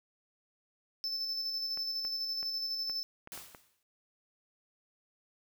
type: tone with tremolo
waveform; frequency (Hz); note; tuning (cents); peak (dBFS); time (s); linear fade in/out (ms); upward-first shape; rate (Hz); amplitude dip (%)
triangle; 5274; E8; 0; -31; 1.04-3.03; 0; square; 12; 30
type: clicks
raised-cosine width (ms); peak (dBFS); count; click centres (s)
0.5; -32; 7; 1.774 / 2.05 / 2.429 / 2.897 / 3.274 / 3.376 / 3.548
type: noise with exponential decay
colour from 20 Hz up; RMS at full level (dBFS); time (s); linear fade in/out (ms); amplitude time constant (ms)
white; -42; 3.32-3.83; 1; 110
effects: none